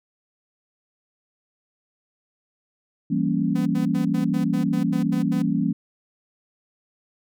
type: chord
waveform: sine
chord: E diminished seventh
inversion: none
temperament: equal with one note detuned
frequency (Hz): 167.5 / 196 / 233.1 / 277.2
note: E3 / G3 / Bb3 / Db4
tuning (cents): +28 / 0 / 0 / 0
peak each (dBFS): -25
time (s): 3.1-5.73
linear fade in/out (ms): 10
type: tone bursts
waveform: sawtooth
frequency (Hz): 252.1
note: B3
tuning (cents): +36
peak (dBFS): -28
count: 10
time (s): 3.55-5.424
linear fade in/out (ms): 10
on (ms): 110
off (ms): 86
effects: none